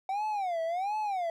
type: tone with vibrato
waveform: triangle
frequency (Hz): 750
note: F#5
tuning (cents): +23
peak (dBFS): -27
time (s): 0.09-1.3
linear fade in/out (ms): 2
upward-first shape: sine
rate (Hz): 1.4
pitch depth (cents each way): 240
effects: none